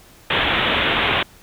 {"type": "low-pass noise", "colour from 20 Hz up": "white", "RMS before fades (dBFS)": -19, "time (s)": [0.3, 1.23], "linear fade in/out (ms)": 5, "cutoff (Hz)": 3600, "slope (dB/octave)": 96, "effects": ["pink hiss -48 dBFS RMS until 1.42 s"]}